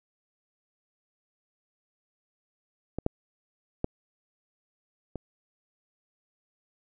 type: clicks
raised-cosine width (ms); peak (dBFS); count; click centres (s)
2; -18 / -11 / -13 / -21; 4; 2.986 / 3.064 / 3.844 / 5.157
effects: none